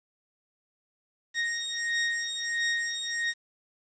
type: beating tone pair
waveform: sawtooth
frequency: 1864.7 / 1866.2 Hz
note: A#6 / A#6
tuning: 0 / +1 cents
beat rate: 1.5 Hz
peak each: -27 dBFS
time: 1.34-3.34 s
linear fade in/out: 50 ms
effects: resampled to 16000 Hz + 9-bit